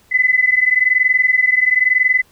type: tone pair together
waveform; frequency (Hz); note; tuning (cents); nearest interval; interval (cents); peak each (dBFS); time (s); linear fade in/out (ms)
sine; 2003 / 2024; B6 / B6; +24 / +42; unison; 18; -14; 0.11-2.22; 20
effects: pink hiss -53 dBFS RMS until 2.31 s